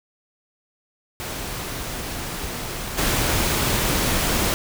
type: noise with level steps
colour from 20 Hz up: pink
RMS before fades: -30 / -21 dBFS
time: 1.2-4.54 s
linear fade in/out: 0 ms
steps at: 2.97 s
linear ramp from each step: 20 ms
effects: none